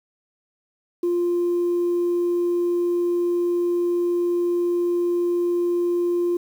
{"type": "tone", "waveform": "sine", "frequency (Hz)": 349.2, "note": "F4", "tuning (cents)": 0, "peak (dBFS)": -17, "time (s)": [1.03, 6.37], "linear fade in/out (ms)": 5, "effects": ["tanh soft clip ceiling -16 dBFS", "8-bit"]}